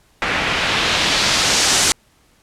white noise with low-pass filter sweep, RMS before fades -17 dBFS, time 0.22-1.92 s, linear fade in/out 0 ms, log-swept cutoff 2000 to 7800 Hz, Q 1.2, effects pink hiss -56 dBFS RMS until 2.42 s + low-pass 12000 Hz 12 dB/octave

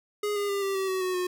square tone with pitch steps, 415.3 / 407.2 / 399.3 / 391.5 / 383.9 / 376.5 / 369.1 / 362 Hz, G#4 / G#4 / G4 / G4 / G4 / F#4 / F#4 / F#4, 0 / -34 / +32 / -2 / -36 / +30 / -4 / -38 cents, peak -27 dBFS, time 0.23-1.27 s, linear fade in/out 5 ms, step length 130 ms, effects none

